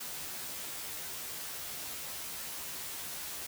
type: noise with comb filter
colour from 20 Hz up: white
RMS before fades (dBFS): -41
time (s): 0-3.47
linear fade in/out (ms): 10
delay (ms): 13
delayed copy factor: +0.95
effects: none